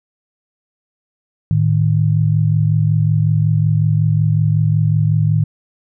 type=tone pair together; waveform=sine; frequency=108.38 / 153.8 Hz; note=A2 / D#3; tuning=-26 / -20 cents; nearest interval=tritone; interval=606 cents; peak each=-14 dBFS; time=1.51-5.44 s; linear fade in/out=0 ms; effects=none